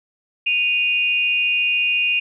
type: tone pair together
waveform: sine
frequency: 2480 / 2794 Hz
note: D#7 / F7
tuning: -6 / 0 cents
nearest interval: major second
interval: 206 cents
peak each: -18 / -20 dBFS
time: 0.46-2.2 s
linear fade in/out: 10 ms
effects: none